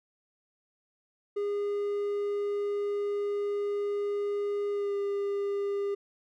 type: tone with pitch glide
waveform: triangle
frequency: 408.3 to 402 Hz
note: G#4 to G4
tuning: -29 to +44 cents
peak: -26 dBFS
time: 1.36-5.95 s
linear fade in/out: 10 ms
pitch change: -27 cents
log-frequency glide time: 4.71-4.95 s
effects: none